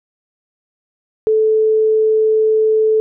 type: tone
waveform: sine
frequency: 436.4 Hz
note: A4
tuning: 14 cents flat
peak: -10 dBFS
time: 1.27-3 s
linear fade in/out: 0 ms
effects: none